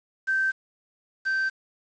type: tone pair in turn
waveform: sine / triangle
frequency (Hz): 1555 / 1555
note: G6 / G6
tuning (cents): -14 / -14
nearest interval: unison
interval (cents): 0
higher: neither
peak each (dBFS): -21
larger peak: neither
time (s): 0.27-0.52 / 1.25-1.5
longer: neither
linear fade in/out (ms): 20
effects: resampled to 16000 Hz + 8-bit